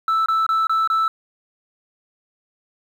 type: tone bursts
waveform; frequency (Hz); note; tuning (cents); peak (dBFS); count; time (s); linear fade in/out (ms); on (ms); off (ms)
sine; 1318.5; E6; 0; -13; 5; 0.08-1.08; 2; 180; 25
effects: tanh soft clip ceiling -15 dBFS + 8-bit